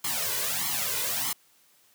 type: noise with flanger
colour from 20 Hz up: white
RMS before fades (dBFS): -29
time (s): 0.04-1.33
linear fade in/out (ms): 5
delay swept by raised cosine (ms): 0.94 to 2.04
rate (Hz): 1.6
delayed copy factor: +0.95
effects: white hiss -62 dBFS RMS until 1.94 s + high-pass 100 Hz 12 dB/octave